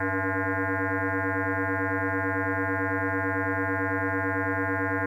sine tone with frequency modulation, 664 Hz, E5, 12 cents sharp, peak -24 dBFS, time 0-5.06 s, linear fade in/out 5 ms, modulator 191 Hz, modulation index 6.2, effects 10-bit

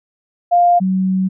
sine tone pair in turn, 701 / 188.05 Hz, F5 / F#3, +6 / +28 cents, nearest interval octave + major seventh, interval 2278 cents, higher first, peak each -8 / -13 dBFS, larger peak first, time 0.51-0.8 / 0.8-1.29 s, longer second, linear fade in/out 20 ms, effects none

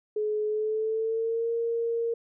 sine tone with pitch glide, 425 to 463.5 Hz, G#4 to A#4, +40 to -10 cents, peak -25 dBFS, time 0.16-2.14 s, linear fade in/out 5 ms, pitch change +150 cents, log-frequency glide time 0.47-1.51 s, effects none

